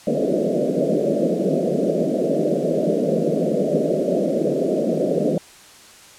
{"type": "band-pass noise", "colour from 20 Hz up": "white", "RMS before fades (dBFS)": -20, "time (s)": [0.07, 5.38], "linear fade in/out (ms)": 2, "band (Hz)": [150, 640], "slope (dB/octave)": 96, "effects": ["white hiss -45 dBFS RMS until 6.18 s", "low-pass 9000 Hz 12 dB/octave"]}